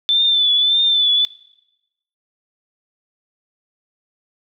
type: tone with vibrato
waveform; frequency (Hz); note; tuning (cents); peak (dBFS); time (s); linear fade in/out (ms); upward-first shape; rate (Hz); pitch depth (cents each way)
sine; 3520; A7; 0; -12; 0.09-1.25; 0; triangle; 1.7; 59
effects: noise-tail reverb RT60 0.9 s tail -21 dB re dry